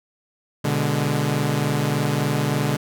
sawtooth chord, G# diminished, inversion first, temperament equal, 123.47 / 146.83 / 207.7 Hz, B2 / D3 / G#3, 0 / 0 / 0 cents, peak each -21 / -18 / -23 dBFS, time 0.64-2.77 s, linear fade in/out 10 ms, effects none

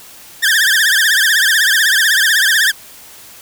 sawtooth tone with vibrato, 1688 Hz, G#6, 28 cents sharp, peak -6 dBFS, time 0.42-2.72 s, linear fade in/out 20 ms, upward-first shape triangle, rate 16 Hz, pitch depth 190 cents each way, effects white hiss -38 dBFS RMS until 3.41 s

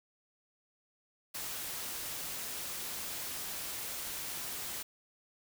white noise, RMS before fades -40 dBFS, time 1.34-4.83 s, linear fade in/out 10 ms, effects none

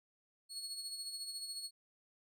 30% pulse tone with tremolo, 4348 Hz, C#8, 34 cents flat, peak -37 dBFS, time 0.49-1.71 s, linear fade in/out 50 ms, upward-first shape sine, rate 14 Hz, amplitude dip 50%, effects none

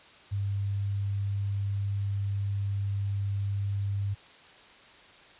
sine tone, 99.9 Hz, G2, 33 cents sharp, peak -27 dBFS, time 0.31-4.15 s, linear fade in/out 20 ms, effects white hiss -53 dBFS RMS until 5.39 s + resampled to 8000 Hz

